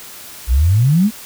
sine exponential sweep, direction up, 55.3 to 230 Hz, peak -9 dBFS, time 0.47-1.11 s, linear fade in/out 50 ms, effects white hiss -35 dBFS RMS until 1.25 s

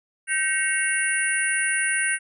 sine tone cluster, 1547 / 1900 / 2205 / 2750 / 9430 Hz, G6 / A#6 / C#7 / F7 / D9, -23 / +33 / -10 / -27 / +6 cents, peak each -25 / -28 / -28 / -31 / -26 dBFS, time 0.27-2.19 s, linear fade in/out 50 ms, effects none

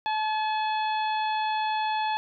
harmonic tone with a mistuned harmonic, 855 Hz, A5, 50 cents flat, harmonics 1 / 2 / 3 / 4 / 5, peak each -25 / -36 / -37 / -38 / -43 dBFS, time 0.06-2.17 s, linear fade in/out 0 ms, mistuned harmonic 1, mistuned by +22 cents, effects none

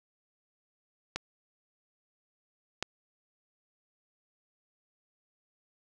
clicks, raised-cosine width 0.2 ms, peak -15 / -13 dBFS, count 2, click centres 1.16 / 2.826 s, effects none

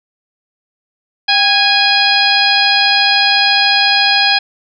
harmonic tone with a mistuned harmonic, 826 Hz, G#5, 10 cents flat, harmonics 1 / 2 / 3 / 4 / 5 / 6, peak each -16 / -16 / -16 / -16 / -16 / -16 dBFS, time 1.28-4.39 s, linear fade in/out 10 ms, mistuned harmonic 1, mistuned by -66 cents, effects none

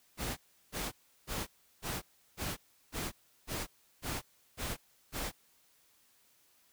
pink noise bursts, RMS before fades -37 dBFS, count 10, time 0.17-5.32 s, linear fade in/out 50 ms, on 200 ms, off 350 ms, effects white hiss -68 dBFS RMS until 6.72 s

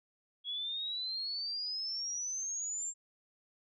sine exponential sweep, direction up, 3322 to 7459 Hz, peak -35 dBFS, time 0.44-2.94 s, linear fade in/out 50 ms, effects none

